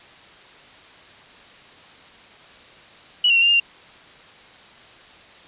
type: tone with pitch steps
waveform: sine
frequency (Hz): 2934 / 2758 / 2727 / 2788 / 2814 / 2774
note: F#7 / F7 / F7 / F7 / F7 / F7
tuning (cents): -15 / -22 / -42 / -4 / +12 / -12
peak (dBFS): -13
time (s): 3.24-3.6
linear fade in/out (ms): 5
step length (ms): 60
effects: white hiss -46 dBFS RMS until 5.47 s + resampled to 8000 Hz